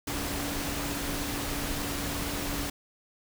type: tone in noise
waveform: sine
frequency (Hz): 285.7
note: D4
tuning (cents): -48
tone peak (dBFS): -37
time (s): 0.07-2.7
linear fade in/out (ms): 5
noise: pink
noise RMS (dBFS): -33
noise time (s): 0.07-2.7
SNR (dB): -7
effects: none